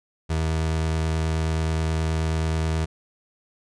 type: tone with vibrato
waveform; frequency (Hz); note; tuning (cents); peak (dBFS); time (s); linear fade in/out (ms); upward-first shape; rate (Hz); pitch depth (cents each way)
30% pulse; 80; D#2; +49; -19; 0.29-2.86; 20; triangle; 9.4; 12
effects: resampled to 22050 Hz